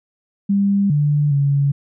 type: tone with pitch steps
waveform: sine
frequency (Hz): 199.4 / 147 / 140.9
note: G3 / D3 / C#3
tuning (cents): +30 / +2 / +29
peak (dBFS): -13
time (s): 0.49-1.72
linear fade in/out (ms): 10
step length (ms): 410
effects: none